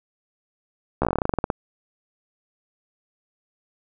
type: slowing click train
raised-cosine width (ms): 1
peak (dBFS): -7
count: 16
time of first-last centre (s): 1.02-1.502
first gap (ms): 14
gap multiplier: 1.11
effects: none